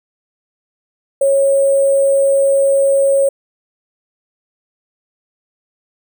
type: tone with sample-and-hold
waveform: sine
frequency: 550 Hz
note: C#5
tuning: 14 cents flat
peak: -9 dBFS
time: 1.21-3.29 s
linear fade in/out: 5 ms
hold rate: 8820 Hz
effects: none